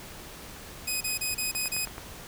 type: tone bursts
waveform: 10% pulse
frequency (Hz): 2509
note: D#7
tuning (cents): +14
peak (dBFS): -19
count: 6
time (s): 0.87-1.855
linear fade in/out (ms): 10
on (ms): 140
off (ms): 29
type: click train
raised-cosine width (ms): 0.5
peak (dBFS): -23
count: 5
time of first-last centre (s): 1.55-1.981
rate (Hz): 9.28
effects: pink hiss -44 dBFS RMS until 2.27 s